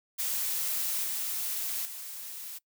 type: noise with level steps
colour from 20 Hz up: blue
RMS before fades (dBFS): -31 / -33 / -41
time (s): 0.18-2.59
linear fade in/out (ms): 20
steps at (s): 1.04 / 1.85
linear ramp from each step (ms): 5
effects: noise-tail reverb RT60 0.1 s tail -22 dB re dry